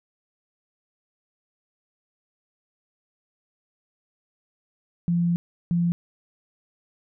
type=tone bursts at uneven times; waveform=sine; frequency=172.1 Hz; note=F3; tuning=25 cents flat; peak=-19 dBFS; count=2; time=5.08-5.36 / 5.71-5.92 s; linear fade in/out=0 ms; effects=none